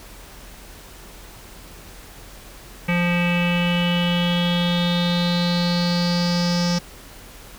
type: tone with low-pass filter sweep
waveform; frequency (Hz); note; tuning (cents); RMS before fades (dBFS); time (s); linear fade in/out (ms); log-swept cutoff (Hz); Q
square; 174.61; F3; 0; -20; 2.88-6.79; 10; 2400 to 5400; 6.8
effects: added 43 Hz sine -43 dBFS peak until 7.58 s + pink hiss -43 dBFS RMS until 7.58 s